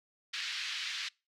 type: band-pass noise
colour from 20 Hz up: white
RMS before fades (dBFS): -38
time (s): 0.33-1.09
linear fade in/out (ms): 10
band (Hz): 1600 to 4500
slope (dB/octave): 24
effects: noise-tail reverb RT60 0.3 s tail -26 dB re dry